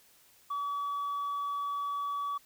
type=tone; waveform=sine; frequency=1141 Hz; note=C#6; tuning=50 cents sharp; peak=-29 dBFS; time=0.5-2.38 s; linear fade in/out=10 ms; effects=tanh soft clip ceiling -30 dBFS + white hiss -62 dBFS RMS until 2.45 s